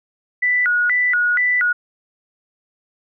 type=tone with vibrato; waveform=sine; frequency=1696 Hz; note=G#6; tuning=36 cents sharp; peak=-14 dBFS; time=0.42-1.73 s; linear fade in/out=10 ms; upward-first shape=square; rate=2.1 Hz; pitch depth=270 cents each way; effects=none